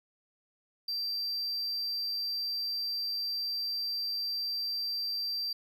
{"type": "tone", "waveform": "triangle", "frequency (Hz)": 4699, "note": "D8", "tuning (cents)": 0, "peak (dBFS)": -30, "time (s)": [0.88, 5.53], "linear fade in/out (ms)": 5, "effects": []}